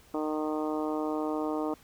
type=harmonic tone; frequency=153.8 Hz; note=D#3; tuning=20 cents flat; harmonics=2 / 3 / 4 / 5 / 6 / 7 / 8; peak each=-31 / -35 / -37 / -39 / -41 / -42 / -43 dBFS; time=0.14-1.74 s; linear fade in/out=2 ms; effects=pink hiss -58 dBFS RMS until 1.83 s